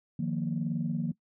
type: chord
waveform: sine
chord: Eb suspended second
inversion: none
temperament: equal with one note detuned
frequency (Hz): 155.56 / 176.54 / 233.1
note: Eb3 / F3 / Bb3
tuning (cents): 0 / +19 / 0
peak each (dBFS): -32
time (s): 0.19-1.12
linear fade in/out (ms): 5
effects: noise-tail reverb RT60 0.1 s tail -21 dB re dry + tanh soft clip ceiling -20 dBFS